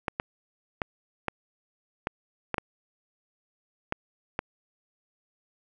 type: clicks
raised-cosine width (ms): 0.5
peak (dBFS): -12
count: 9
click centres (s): 0.082 / 0.199 / 0.818 / 1.283 / 2.071 / 2.543 / 2.582 / 3.924 / 4.391
effects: none